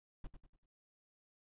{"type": "noise with echo", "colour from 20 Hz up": "brown", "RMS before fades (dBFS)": -43, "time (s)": [0.24, 0.27], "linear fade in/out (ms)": 2, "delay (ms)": 97, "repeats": 4, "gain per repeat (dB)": -8, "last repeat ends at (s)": 0.658, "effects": ["noise-tail reverb RT60 0.1 s tail -18 dB re dry", "resampled to 8000 Hz"]}